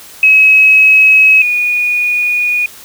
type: tone pair in turn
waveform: sine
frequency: 2559 / 2457 Hz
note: D#7 / D#7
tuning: +48 / -22 cents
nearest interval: minor second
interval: 70 cents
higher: first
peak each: -3 / -10 dBFS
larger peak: first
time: 0.23-1.42 / 1.42-2.66 s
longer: second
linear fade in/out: 2 ms
effects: white hiss -35 dBFS RMS until 2.84 s